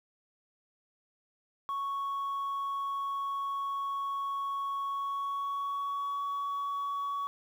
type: tone with pitch glide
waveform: sine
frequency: 1108.7 to 1126.1 Hz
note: C#6 to C#6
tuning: 0 to +27 cents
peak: -29 dBFS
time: 1.69-7.27 s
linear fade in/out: 0 ms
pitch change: +27 cents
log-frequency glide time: 4.87-6.17 s
effects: tanh soft clip ceiling -30 dBFS + 10-bit